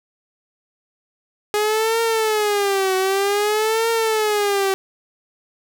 sawtooth tone with vibrato, 415.3 Hz, G#4, in tune, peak -13 dBFS, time 1.54-4.74 s, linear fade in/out 0 ms, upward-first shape triangle, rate 0.53 Hz, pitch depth 180 cents each way, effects none

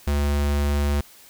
square tone, 72.1 Hz, D2, 31 cents flat, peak -20 dBFS, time 0.07-1.01 s, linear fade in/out 5 ms, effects white hiss -49 dBFS RMS until 1.29 s

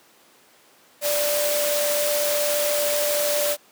sine tone in noise, 587.3 Hz, D5, in tune, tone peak -22 dBFS, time 1.01-3.57 s, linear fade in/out 50 ms, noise white, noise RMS -25 dBFS, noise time 1.01-3.57 s, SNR 0 dB, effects pink hiss -54 dBFS RMS until 3.71 s + high-pass 300 Hz 12 dB/octave

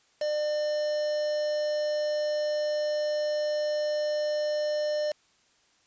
triangle tone with quantisation, 600 Hz, D5, 37 cents sharp, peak -24 dBFS, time 0.21-5.12 s, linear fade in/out 5 ms, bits 6, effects white hiss -65 dBFS RMS until 5.86 s + resampled to 16000 Hz

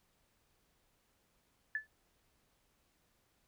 sine tone with exponential decay, 1740 Hz, A6, 20 cents flat, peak -30 dBFS, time 1.75-1.87 s, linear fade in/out 2 ms, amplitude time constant 26 ms, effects pink hiss -75 dBFS RMS until 3.47 s

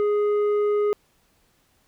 triangle tone with tanh clipping, 415.3 Hz, G#4, in tune, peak -20 dBFS, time 0-0.93 s, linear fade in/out 0 ms, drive 11 dB, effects pink hiss -64 dBFS RMS until 1.87 s

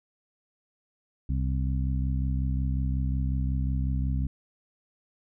harmonic tone, 65.5 Hz, C2, 2 cents sharp, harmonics 1 / 2 / 3 / 4, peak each -26 / -30 / -36 / -38 dBFS, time 1.29-4.27 s, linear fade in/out 5 ms, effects none

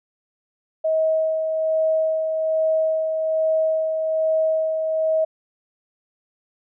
sine tone with tremolo, 636 Hz, D#5, 38 cents sharp, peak -16 dBFS, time 0.84-5.25 s, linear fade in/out 10 ms, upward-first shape sine, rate 1.2 Hz, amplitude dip 40%, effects none

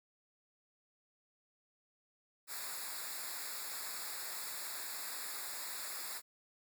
white noise with comb filter, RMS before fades -43 dBFS, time 2.47-6.22 s, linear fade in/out 50 ms, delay 0.33 ms, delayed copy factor -1, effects none

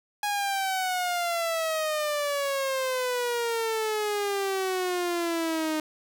sawtooth exponential sweep, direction down, 830.6 to 308 Hz, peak -22 dBFS, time 0.23-5.8 s, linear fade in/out 2 ms, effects none

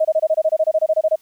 sine tone bursts, 631 Hz, D#5, 24 cents sharp, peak -12 dBFS, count 16, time 0-1.159 s, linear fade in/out 10 ms, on 49 ms, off 25 ms, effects white hiss -57 dBFS RMS until 1.21 s

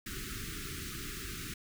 pink band-stop noise, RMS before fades -41 dBFS, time 0.06-1.54 s, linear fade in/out 5 ms, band 420 to 1200 Hz, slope 96 dB/octave, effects none

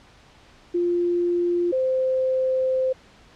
sine tone pair in turn, 349.2 / 519.7 Hz, F4 / C5, 0 / -12 cents, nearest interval perfect fifth, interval 688 cents, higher second, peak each -19 dBFS, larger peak neither, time 0.74-1.72 / 1.72-2.93 s, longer second, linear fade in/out 10 ms, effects pink hiss -52 dBFS RMS until 3.35 s + low-pass 5000 Hz 12 dB/octave

